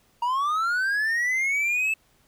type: linear sweep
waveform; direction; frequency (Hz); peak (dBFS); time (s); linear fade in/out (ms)
triangle; up; 932.3 to 2637; -20; 0.22-1.94; 5
effects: pink hiss -63 dBFS RMS until 2.27 s